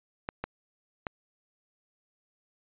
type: clicks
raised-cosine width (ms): 0.5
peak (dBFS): -17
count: 3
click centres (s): 0.289 / 0.44 / 1.068
effects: resampled to 8000 Hz